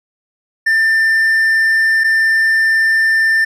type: tone pair in turn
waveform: triangle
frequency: 1789 / 1789 Hz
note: A6 / A6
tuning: +28 / +28 cents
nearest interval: unison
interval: 0 cents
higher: neither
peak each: -8 dBFS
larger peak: neither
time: 0.66-2.04 / 2.04-3.45 s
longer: second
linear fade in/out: 10 ms
effects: resampled to 32000 Hz